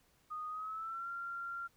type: tone with pitch glide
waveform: sine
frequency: 1238 to 1381.6 Hz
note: D#6 to F6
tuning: -9 to -19 cents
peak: -39 dBFS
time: 0.3-1.68 s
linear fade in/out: 20 ms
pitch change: +190 cents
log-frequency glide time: 0.48-1.09 s
effects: pink hiss -71 dBFS RMS until 1.76 s